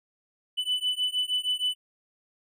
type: beating tone pair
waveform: triangle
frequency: 2989 / 2995.4 Hz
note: F#7 / F#7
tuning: +17 / +21 cents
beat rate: 6.4 Hz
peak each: -27 dBFS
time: 0.57-1.75 s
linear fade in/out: 20 ms
effects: none